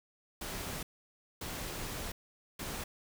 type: noise bursts at uneven times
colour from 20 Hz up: pink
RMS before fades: -40 dBFS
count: 3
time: 0.41-0.83 / 1.41-2.12 / 2.59-2.84 s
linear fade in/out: 5 ms
effects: none